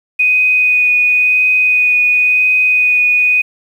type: tone with vibrato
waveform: sine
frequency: 2489 Hz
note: D#7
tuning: in tune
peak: -8 dBFS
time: 0.19-3.42 s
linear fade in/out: 10 ms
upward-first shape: sine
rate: 0.95 Hz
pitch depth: 10 cents each way
effects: 7-bit